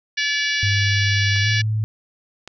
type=harmonic tone; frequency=575 Hz; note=D5; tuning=37 cents flat; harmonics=3 / 4 / 5 / 6 / 7 / 8 / 9 / 10; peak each=-23 / -25 / -27 / -29 / -30 / -31 / -32 / -33 dBFS; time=0.17-1.62 s; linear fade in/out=10 ms
type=tone with pitch glide; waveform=sine; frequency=101.1 to 108.36 Hz; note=G#2 to A2; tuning=-46 to -26 cents; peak=-18 dBFS; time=0.63-1.84 s; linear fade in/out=0 ms; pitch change=+120 cents; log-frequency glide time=1.42-1.48 s
type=clicks; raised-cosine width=0.2 ms; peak=-19 dBFS; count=2; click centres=1.362 / 2.476 s
effects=none